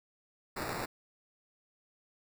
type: noise with sample-and-hold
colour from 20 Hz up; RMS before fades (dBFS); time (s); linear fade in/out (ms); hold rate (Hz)
white; -37; 0.56-0.86; 10; 3150
effects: none